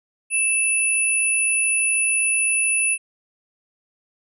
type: tone pair together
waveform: sine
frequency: 2637 / 9956 Hz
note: E7 / D#9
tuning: 0 / 0 cents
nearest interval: octave + major seventh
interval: 2300 cents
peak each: -20 dBFS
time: 0.3-2.98 s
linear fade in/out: 50 ms
effects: none